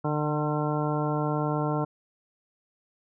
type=harmonic tone with a mistuned harmonic; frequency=150.5 Hz; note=D3; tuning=43 cents sharp; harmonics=1 / 2 / 3 / 4 / 5 / 6 / 7 / 9; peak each=-28 / -31 / -33 / -34 / -35 / -36 / -36 / -38 dBFS; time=0.04-1.85 s; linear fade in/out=10 ms; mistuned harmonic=1; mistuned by=-16 cents; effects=none